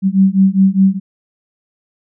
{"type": "beating tone pair", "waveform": "sine", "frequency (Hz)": [190, 194.9], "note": ["F#3", "G3"], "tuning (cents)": [46, -10], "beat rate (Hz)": 4.9, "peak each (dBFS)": -11, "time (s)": [0.02, 1], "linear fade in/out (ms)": 50, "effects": []}